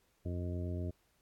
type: harmonic tone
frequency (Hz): 88.4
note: F2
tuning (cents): +22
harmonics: 1 / 2 / 3 / 4 / 5 / 6 / 7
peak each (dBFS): -36 / -44 / -45 / -46 / -52 / -59 / -49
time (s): 0.25-0.91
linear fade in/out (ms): 10
effects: pink hiss -74 dBFS RMS until 1.21 s + AAC 64 kbps